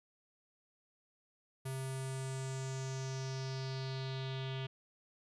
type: tone with low-pass filter sweep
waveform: square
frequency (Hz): 132.6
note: C3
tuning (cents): +23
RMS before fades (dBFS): -40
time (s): 1.65-4.67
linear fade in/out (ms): 10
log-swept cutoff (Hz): 11000 to 3200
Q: 4.1
effects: none